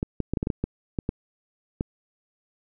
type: clicks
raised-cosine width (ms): 3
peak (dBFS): -12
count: 11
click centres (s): 0.029 / 0.203 / 0.336 / 0.372 / 0.429 / 0.471 / 0.502 / 0.64 / 0.988 / 1.091 / 1.809
effects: none